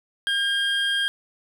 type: tone pair together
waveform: triangle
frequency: 1610 / 3220 Hz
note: G6 / G7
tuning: +46 / +46 cents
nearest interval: octave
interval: 1200 cents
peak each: -22 dBFS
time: 0.27-1.08 s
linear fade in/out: 0 ms
effects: none